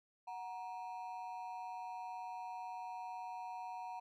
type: ring-modulated tone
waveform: triangle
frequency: 840 Hz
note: G#5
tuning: 19 cents sharp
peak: -38 dBFS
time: 0.27-4 s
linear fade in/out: 10 ms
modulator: 101 Hz
effects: none